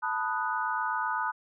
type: chord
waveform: sine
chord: B dominant seventh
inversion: third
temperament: equal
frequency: 880 / 987.8 / 1244.5 / 1480 Hz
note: A5 / B5 / D#6 / F#6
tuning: 0 / 0 / 0 / 0 cents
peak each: -33 dBFS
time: 0.02-1.32 s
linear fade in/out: 20 ms
effects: none